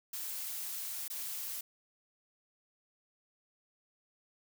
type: noise with dropouts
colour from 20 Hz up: blue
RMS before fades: -40 dBFS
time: 0.13-1.61 s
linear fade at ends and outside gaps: 5 ms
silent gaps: 1.081-1.1 s
effects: none